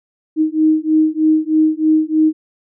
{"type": "beating tone pair", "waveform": "sine", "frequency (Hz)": [311.1, 314.3], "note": ["D#4", "D#4"], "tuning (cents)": [0, 18], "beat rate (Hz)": 3.2, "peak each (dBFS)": [-14, -14], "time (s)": [0.36, 2.33], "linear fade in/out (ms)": 50, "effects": []}